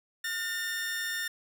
sawtooth tone pair together, 1427 / 1810.8 Hz, F6 / A6, +37 / +49 cents, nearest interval major third, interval 412 cents, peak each -38 / -28 dBFS, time 0.24-1.28 s, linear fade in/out 5 ms, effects none

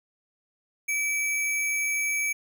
sine tone with sample-and-hold, 2306 Hz, D7, 32 cents flat, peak -24 dBFS, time 0.88-2.33 s, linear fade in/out 10 ms, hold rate 8820 Hz, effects none

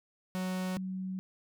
45% pulse / sine tone pair in turn, 185 / 187.58 Hz, F#3 / F#3, 0 / +24 cents, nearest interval unison, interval 24 cents, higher second, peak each -32 / -34 dBFS, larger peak first, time 0.35-0.77 / 0.77-1.19 s, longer neither, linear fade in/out 0 ms, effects none

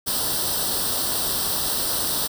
white noise with comb filter, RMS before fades -24 dBFS, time 0.06-2.28 s, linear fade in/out 20 ms, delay 0.22 ms, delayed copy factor +0.8, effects none

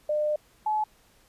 sine tone pair in turn, 602 / 856.2 Hz, D5 / A5, +43 / -47 cents, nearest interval tritone, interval 610 cents, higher second, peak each -23 dBFS, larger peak neither, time 0.09-0.36 / 0.66-0.84 s, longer first, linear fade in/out 5 ms, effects pink hiss -61 dBFS RMS until 1.28 s + resampled to 32000 Hz

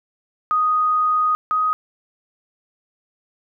sine tone pair in turn, 1244.5 / 1253.9 Hz, D#6 / D#6, 0 / +13 cents, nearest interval unison, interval 13 cents, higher second, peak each -15 / -16 dBFS, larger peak first, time 0.51-1.35 / 1.51-1.73 s, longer first, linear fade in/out 0 ms, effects none

